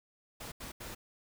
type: noise bursts at uneven times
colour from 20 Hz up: pink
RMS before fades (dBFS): -44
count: 3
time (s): 0.4-0.52 / 0.6-0.72 / 0.8-0.95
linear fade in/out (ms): 10
effects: none